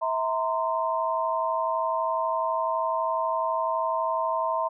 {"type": "tone cluster", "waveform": "sine", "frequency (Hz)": [649, 926, 1038], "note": ["E5", "A#5", "C6"], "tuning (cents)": [-27, -12, -14], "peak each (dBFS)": -28, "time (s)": [0.01, 4.69], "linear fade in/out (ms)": 20, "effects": []}